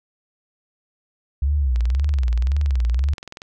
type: tone with vibrato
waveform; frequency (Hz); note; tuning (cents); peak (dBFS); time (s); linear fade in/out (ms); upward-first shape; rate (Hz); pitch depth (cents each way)
sine; 65.41; C2; 0; -16; 1.42-3.14; 5; sine; 1.9; 200
type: click train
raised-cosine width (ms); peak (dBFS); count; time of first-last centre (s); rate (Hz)
0.2; -19; 36; 1.76-3.419; 21.1
effects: none

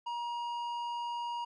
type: tone with tanh clipping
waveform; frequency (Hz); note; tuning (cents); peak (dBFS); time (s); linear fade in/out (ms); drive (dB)
sine; 950; A#5; +33; -36; 0.06-1.45; 10; 10
effects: none

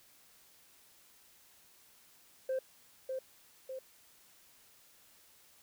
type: tone with echo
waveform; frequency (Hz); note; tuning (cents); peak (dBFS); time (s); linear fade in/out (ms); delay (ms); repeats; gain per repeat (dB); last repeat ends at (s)
sine; 523.3; C5; 0; -29; 2.49-2.59; 5; 600; 2; -5; 3.79
effects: tanh soft clip ceiling -30 dBFS + white hiss -63 dBFS RMS until 5.62 s

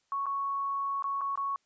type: tone with dropouts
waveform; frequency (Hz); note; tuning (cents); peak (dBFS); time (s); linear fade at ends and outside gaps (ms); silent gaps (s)
sine; 1109; C#6; 0; -29; 0.12-1.56; 1; 0.258-0.265 / 1.024-1.041 / 1.21-1.215 / 1.356-1.375
effects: white hiss -74 dBFS RMS until 1.65 s + resampled to 16000 Hz

